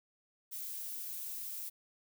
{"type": "noise", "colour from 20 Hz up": "violet", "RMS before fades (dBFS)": -42, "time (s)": [0.51, 1.7], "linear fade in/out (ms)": 20, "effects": []}